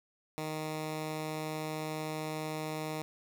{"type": "tone", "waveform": "10% pulse", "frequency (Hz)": 155.56, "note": "D#3", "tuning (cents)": 0, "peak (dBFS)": -27, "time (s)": [0.38, 3.02], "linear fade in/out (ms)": 0, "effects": []}